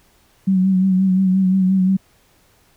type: tone with vibrato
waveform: sine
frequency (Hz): 188.4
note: F#3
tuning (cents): +32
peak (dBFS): -12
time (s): 0.47-1.97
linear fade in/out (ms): 10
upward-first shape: sine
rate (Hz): 5.7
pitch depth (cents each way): 38
effects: pink hiss -56 dBFS RMS until 2.76 s